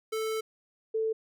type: tone pair in turn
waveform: square / sine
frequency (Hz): 440 / 442.4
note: A4 / A4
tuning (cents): 0 / +9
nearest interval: unison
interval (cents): 9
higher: second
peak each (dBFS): -30 / -26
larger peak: second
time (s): 0.12-0.41 / 0.94-1.13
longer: first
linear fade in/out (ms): 10
effects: none